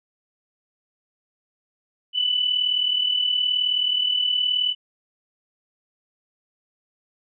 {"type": "tone pair together", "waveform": "sine", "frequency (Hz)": [2952, 2991], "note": ["F#7", "F#7"], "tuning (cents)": [-5, 18], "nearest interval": "unison", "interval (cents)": 23, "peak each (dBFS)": [-26, -20], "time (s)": [2.13, 4.75], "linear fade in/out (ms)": 50, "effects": []}